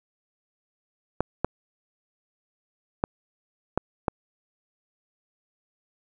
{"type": "clicks", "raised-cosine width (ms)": 1, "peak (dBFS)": -8, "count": 5, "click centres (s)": [1.206, 1.446, 3.039, 3.776, 4.082], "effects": []}